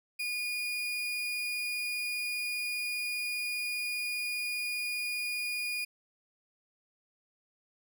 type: tone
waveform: 35% pulse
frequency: 2445 Hz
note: D#7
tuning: 31 cents flat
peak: -30 dBFS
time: 0.19-5.85 s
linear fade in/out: 10 ms
effects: none